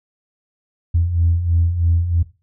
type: beating tone pair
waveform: sine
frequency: 82.41 / 85.51 Hz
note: E2 / F2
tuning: 0 / -36 cents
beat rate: 3.1 Hz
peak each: -21 / -14 dBFS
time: 0.94-2.23 s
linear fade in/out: 10 ms
effects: noise-tail reverb RT60 0.3 s tail -17 dB re dry + tanh soft clip ceiling -7 dBFS